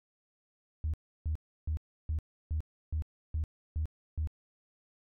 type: tone bursts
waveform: sine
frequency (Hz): 77.78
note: D#2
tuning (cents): 0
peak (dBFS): -28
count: 9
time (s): 0.84-4.273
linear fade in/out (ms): 0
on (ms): 97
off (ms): 320
effects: tanh soft clip ceiling -25 dBFS